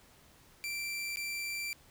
sawtooth tone with dropouts, 2349 Hz, D7, in tune, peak -32 dBFS, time 0.64-1.73 s, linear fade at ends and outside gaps 0 ms, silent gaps 1.159-1.171 s, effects pink hiss -61 dBFS RMS until 1.9 s

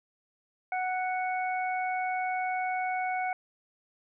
harmonic tone, 740 Hz, F#5, in tune, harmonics 1 / 2 / 3, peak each -29 / -38 / -36 dBFS, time 0.72-3.33 s, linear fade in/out 2 ms, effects none

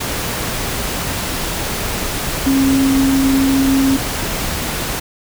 sine tone in noise, 269.7 Hz, C#4, 47 cents flat, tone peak -11 dBFS, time 2.46-3.97 s, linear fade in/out 10 ms, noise pink, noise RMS -21 dBFS, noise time 0-5 s, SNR +7 dB, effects none

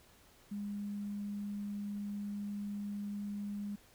sine tone with quantisation, 204.1 Hz, G#3, 30 cents flat, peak -37 dBFS, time 0.51-3.76 s, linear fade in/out 10 ms, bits 11, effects pink hiss -63 dBFS RMS until 3.94 s

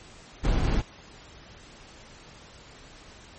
brown noise with sample-and-hold, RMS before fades -23 dBFS, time 0.43-0.82 s, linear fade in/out 20 ms, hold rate 3675 Hz, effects pink hiss -49 dBFS RMS until 3.38 s + MP3 32 kbps

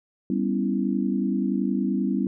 sine chord, C# half-diminished seventh, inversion second, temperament equal, 196 / 246.9 / 277.2 / 329.6 Hz, G3 / B3 / C#4 / E4, 0 / 0 / 0 / 0 cents, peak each -25 / -27 / -28 / -30 dBFS, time 0.3-2.27 s, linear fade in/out 2 ms, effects none

